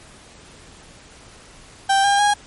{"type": "tone with pitch steps", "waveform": "35% pulse", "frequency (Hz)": [784, 803.3, 823], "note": ["G5", "G5", "G#5"], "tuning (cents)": [0, 42, -16], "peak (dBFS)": -12, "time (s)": [1.89, 2.34], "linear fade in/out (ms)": 10, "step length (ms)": 150, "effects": ["pink hiss -45 dBFS RMS until 2.46 s", "MP3 48 kbps"]}